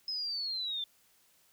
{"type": "linear sweep", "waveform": "sine", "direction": "down", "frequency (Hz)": [5150, 3520], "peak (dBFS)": -33, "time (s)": [0.08, 0.84], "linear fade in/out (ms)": 2, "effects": ["white hiss -67 dBFS RMS until 1.52 s"]}